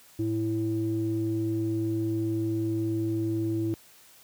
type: tone with low-pass filter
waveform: square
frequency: 110 Hz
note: A2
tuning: in tune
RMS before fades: -28 dBFS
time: 0.19-3.74 s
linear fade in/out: 0 ms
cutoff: 310 Hz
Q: 7.2
effects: white hiss -55 dBFS RMS until 4.23 s + high-pass 60 Hz 12 dB/octave